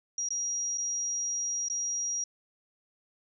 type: tone with dropouts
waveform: sine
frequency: 5720 Hz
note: F8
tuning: 41 cents sharp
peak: -29 dBFS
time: 0.18-2.24 s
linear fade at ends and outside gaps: 2 ms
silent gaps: 0.288-0.305 / 0.775-0.781 / 1.685-1.699 s
effects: none